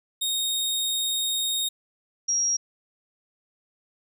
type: tone pair in turn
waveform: sawtooth / sine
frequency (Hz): 3718 / 5647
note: A#7 / F8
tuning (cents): -5 / +18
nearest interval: perfect fifth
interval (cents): 723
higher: second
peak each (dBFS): -21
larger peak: neither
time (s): 0.21-1.69 / 2.28-2.57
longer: first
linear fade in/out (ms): 10
effects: none